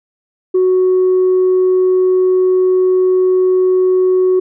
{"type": "tone", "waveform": "sine", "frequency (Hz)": 370, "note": "F#4", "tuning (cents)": 0, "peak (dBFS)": -7, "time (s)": [0.54, 4.4], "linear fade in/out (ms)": 10, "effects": ["tanh soft clip ceiling -6 dBFS"]}